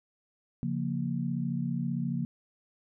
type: chord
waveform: sine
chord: Bb minor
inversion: first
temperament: just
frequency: 139.85 / 174.81 / 233.1 Hz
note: Db3 / F3 / Bb3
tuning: +16 / +2 / 0 cents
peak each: -33 dBFS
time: 0.63-2.25 s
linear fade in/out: 0 ms
effects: none